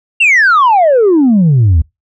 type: exponential sweep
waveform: sine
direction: down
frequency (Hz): 2825 to 73.42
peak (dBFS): -3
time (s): 0.2-1.82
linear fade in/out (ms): 10
effects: noise-tail reverb RT60 0.2 s tail -26 dB re dry + tanh soft clip ceiling -3 dBFS